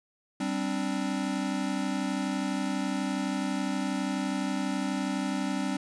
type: chord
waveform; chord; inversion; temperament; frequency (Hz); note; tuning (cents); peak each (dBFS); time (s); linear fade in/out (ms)
square; G suspended fourth; none; equal with one note detuned; 194.76 / 261.6 / 293.7; G3 / C4 / D4; -11 / 0 / 0; -33 / -33 / -34; 0.4-5.77; 5
effects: resampled to 22050 Hz + 10-bit